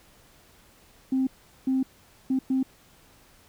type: tone bursts at uneven times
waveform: sine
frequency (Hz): 262.8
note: C4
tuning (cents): +8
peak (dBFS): -20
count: 4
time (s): 1.12-1.27 / 1.67-1.83 / 2.3-2.39 / 2.5-2.63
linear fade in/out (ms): 5
effects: tanh soft clip ceiling -17 dBFS + pink hiss -57 dBFS RMS until 3.48 s